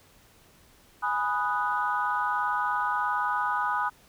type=chord; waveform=sine; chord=G# minor seventh; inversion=none; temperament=equal; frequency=830.6 / 987.8 / 1244.5 / 1480 Hz; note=G#5 / B5 / D#6 / F#6; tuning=0 / 0 / 0 / 0 cents; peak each=-31 / -29 / -29 / -31 dBFS; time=1.02-3.9 s; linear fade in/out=20 ms; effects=tanh soft clip ceiling -14 dBFS + pink hiss -58 dBFS RMS until 4.08 s